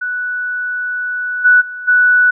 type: tone with level steps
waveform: sine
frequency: 1480 Hz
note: F#6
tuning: in tune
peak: -17 / -5 / -24 / -7 dBFS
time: 0.01-2.31 s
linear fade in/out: 10 ms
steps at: 1.44 / 1.6 / 1.87 s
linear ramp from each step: 20 ms
effects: none